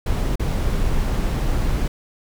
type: noise with dropouts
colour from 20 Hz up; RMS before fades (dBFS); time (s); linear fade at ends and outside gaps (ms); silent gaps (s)
brown; -20; 0.06-1.88; 5; 0.357-0.395
effects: none